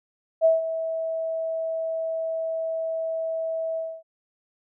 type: tone with ADSR envelope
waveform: sine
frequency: 650 Hz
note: E5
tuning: 24 cents flat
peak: -13 dBFS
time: 0.41-4.03 s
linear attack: 40 ms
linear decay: 160 ms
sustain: -12 dB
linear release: 260 ms
effects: none